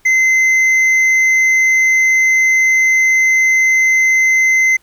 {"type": "tone with hard clipping", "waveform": "triangle", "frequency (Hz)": 2061, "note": "C7", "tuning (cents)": -27, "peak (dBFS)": -10, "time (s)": [0.05, 4.77], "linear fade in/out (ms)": 10, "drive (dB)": 8, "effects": ["pink hiss -54 dBFS RMS until 4.82 s"]}